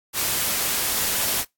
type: noise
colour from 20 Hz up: white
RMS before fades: -23 dBFS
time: 0.13-1.45 s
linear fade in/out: 50 ms
effects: noise-tail reverb RT60 0.2 s tail -26 dB re dry + AAC 64 kbps